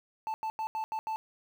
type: tone bursts at uneven times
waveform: triangle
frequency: 880 Hz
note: A5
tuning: in tune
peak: -29 dBFS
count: 6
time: 0.27-0.34 / 0.43-0.5 / 0.59-0.67 / 0.75-0.84 / 0.92-0.99 / 1.07-1.16 s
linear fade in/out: 0 ms
effects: 10-bit